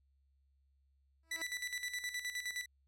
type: tone with exponential growth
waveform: 10% pulse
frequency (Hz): 326.7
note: E4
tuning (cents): -15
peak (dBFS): -35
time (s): 1.23-1.42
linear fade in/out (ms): 2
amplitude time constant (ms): 40
type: tone with tremolo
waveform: sawtooth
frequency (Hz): 1975.5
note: B6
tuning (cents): 0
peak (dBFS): -33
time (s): 1.31-2.66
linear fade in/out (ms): 5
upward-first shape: square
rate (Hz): 9.6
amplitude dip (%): 65
effects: added 68 Hz sine -70 dBFS peak until 2.87 s + low-pass 12000 Hz 12 dB/octave